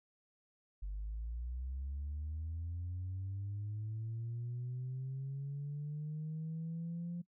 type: linear sweep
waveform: sine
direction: up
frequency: 47.75 to 174.61 Hz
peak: -37 dBFS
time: 0.82-7.22 s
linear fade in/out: 10 ms
effects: noise-tail reverb RT60 0.1 s tail -21 dB re dry + tanh soft clip ceiling -35 dBFS